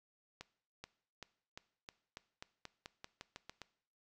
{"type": "accelerating click train", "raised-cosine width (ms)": 0.2, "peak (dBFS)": -29, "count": 14, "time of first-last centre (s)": [0.41, 3.617], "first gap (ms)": 430, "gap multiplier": 0.9, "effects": ["noise-tail reverb RT60 0.6 s tail -19 dB re dry"]}